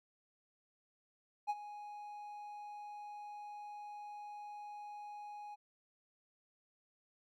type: tone with ADSR envelope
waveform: triangle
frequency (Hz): 830.6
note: G#5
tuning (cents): 0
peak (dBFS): -29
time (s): 1.47-5.56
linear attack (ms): 29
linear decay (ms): 40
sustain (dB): -15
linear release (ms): 24
effects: none